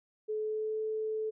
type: tone with pitch glide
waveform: sine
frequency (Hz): 430 to 435.5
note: A4 to A4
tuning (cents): -40 to -18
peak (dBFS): -31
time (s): 0.28-1.31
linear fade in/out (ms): 20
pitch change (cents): +22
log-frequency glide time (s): 0.38-0.81
effects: none